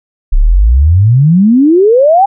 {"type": "exponential sweep", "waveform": "sine", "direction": "up", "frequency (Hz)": [30.87, 820], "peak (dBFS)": -3, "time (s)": [0.32, 2.26], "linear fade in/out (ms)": 10, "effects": []}